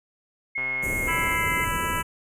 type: tone with pitch glide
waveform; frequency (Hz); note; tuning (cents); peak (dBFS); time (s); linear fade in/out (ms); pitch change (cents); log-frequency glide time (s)
sine; 2163 to 2071; C#7 to C7; -43 to -18; -25; 0.55-1.65; 10; -75; 0.94-1.51
type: click train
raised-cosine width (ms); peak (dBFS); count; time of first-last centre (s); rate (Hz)
0.5; -23; 101; 0.58-1.349; 130
type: band-stop noise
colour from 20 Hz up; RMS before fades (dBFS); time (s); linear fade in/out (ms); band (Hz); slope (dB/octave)
pink; -31; 0.82-2.03; 20; 620 to 6500; 96
type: harmonic tone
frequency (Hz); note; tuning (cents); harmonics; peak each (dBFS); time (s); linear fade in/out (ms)
330.2; E4; +3; 3 / 4 / 5 / 6 / 7 / 8 / 9; -29 / -31 / -33 / -35 / -36 / -37 / -38; 1.07-2.03; 20
effects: resampled to 32000 Hz